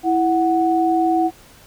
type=tone pair together; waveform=sine; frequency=329.6 / 739.9 Hz; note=E4 / F#5; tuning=0 / 0 cents; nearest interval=octave + major second; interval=1400 cents; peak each=-17 dBFS; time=0.03-1.31 s; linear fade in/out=50 ms; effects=pink hiss -47 dBFS RMS until 1.66 s